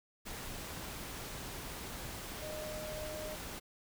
sine tone in noise, 615 Hz, D#5, 20 cents flat, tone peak -42 dBFS, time 2.41-3.36 s, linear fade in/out 20 ms, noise pink, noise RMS -44 dBFS, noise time 0.25-3.6 s, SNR -1 dB, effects none

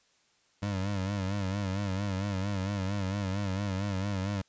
25% pulse tone with vibrato, 98 Hz, G2, in tune, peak -26 dBFS, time 0.62-4.42 s, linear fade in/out 10 ms, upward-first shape sine, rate 4.4 Hz, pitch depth 85 cents each way, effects white hiss -68 dBFS RMS until 4.48 s + resampled to 16000 Hz

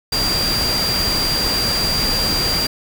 sine tone in noise, 4744 Hz, D8, 17 cents sharp, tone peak -18 dBFS, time 0.12-2.67 s, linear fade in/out 5 ms, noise pink, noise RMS -22 dBFS, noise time 0.12-2.67 s, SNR +1 dB, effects none

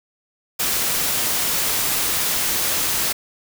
white noise, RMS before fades -21 dBFS, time 0.59-3.13 s, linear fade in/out 10 ms, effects none

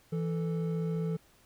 triangle tone pair together, 164.81 / 439.6 Hz, E3 / A4, 0 / -2 cents, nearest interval octave + perfect fourth, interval 1698 cents, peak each -28 / -35 dBFS, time 0.12-1.17 s, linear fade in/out 10 ms, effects pink hiss -63 dBFS RMS until 1.45 s

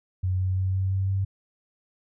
sine tone with pitch steps, 92.5 / 93.36 / 94.23 / 95.1 / 95.98 / 96.87 Hz, F#2 / F#2 / F#2 / F#2 / G2 / G2, 0 / +16 / +32 / +48 / -36 / -20 cents, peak -22 dBFS, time 0.23-1.25 s, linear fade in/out 10 ms, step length 170 ms, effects none

